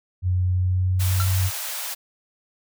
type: tone with pitch glide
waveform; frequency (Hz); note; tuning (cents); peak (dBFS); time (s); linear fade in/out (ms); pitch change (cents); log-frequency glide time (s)
sine; 91 to 93.5; F#2 to F#2; -28 to +19; -18; 0.22-1.51; 50; +47; 0.49-1.27
type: high-pass noise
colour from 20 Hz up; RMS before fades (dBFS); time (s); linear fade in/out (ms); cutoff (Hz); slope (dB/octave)
white; -30; 0.99-1.95; 20; 550; 48
type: tone with exponential decay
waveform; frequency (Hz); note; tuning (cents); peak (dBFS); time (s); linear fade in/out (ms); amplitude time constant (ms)
square; 1359; F6; -48; -23; 1.2-1.31; 0; 23
effects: none